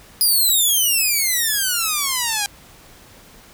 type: exponential sweep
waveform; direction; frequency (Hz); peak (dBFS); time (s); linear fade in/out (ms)
5% pulse; down; 4978 to 798; -7; 0.21-2.46; 0
effects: pink hiss -46 dBFS RMS until 3.53 s